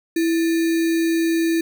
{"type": "tone with sample-and-hold", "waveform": "sine", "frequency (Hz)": 329.8, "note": "E4", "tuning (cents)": 1, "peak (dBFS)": -16, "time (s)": [0.16, 1.61], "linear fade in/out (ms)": 5, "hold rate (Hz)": 2100, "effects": []}